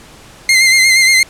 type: tone with vibrato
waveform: sawtooth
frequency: 2093 Hz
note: C7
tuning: in tune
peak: -3 dBFS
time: 0.49-1.23 s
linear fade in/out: 2 ms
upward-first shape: sine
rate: 8.5 Hz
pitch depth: 38 cents each way
effects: pink hiss -39 dBFS RMS until 1.29 s + low-pass 10000 Hz 12 dB/octave